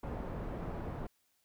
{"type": "low-pass noise", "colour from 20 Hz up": "pink", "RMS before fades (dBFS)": -40, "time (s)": [0.03, 1.07], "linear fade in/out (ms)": 5, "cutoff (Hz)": 900, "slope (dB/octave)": 12, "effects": ["white hiss -75 dBFS RMS until 1.44 s"]}